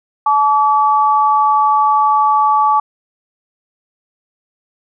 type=tone pair together; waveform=sine; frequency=860.6 / 1148 Hz; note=A5 / D6; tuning=-39 / -40 cents; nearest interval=perfect fourth; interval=499 cents; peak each=-12 dBFS; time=0.26-2.8 s; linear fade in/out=5 ms; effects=none